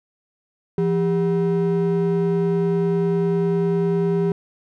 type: ring-modulated tone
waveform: triangle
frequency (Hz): 285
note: C#4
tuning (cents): +48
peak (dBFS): -12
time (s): 0.78-4.32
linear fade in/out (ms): 2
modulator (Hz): 115
effects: none